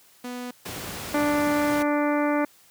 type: tone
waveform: sawtooth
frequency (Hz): 246.9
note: B3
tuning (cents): 0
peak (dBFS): -28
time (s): 0.24-0.51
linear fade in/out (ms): 5
type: noise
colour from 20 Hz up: pink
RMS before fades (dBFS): -34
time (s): 0.65-1.83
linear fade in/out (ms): 10
type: harmonic tone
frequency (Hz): 293.7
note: D4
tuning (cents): 0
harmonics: 1 / 2 / 3 / 4 / 5 / 6 / 7 / 8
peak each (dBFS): -23 / -26 / -30 / -32 / -34 / -38 / -36 / -40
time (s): 1.14-2.45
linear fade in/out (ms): 5
effects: white hiss -56 dBFS RMS until 2.7 s + high-pass 80 Hz 12 dB/octave